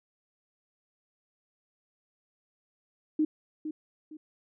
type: tone with echo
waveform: sine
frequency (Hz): 308.5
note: D#4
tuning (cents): -15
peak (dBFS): -22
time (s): 3.19-3.25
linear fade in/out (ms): 5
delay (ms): 460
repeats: 2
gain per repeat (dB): -10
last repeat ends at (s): 4.17
effects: none